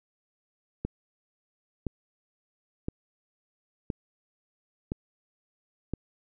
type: click train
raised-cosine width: 3 ms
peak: -17 dBFS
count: 6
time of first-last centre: 0.85-5.936 s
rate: 0.983 Hz
effects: none